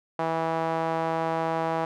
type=tone with band-pass filter; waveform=sawtooth; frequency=163.1 Hz; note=E3; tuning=18 cents flat; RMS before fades=-27 dBFS; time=0.19-1.85 s; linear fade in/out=2 ms; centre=810 Hz; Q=1.9; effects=none